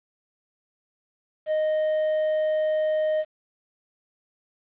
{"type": "tone", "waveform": "triangle", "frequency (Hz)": 620, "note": "D#5", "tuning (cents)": -6, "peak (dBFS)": -19, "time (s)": [1.46, 3.25], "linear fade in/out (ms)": 50, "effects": ["resampled to 8000 Hz", "9-bit"]}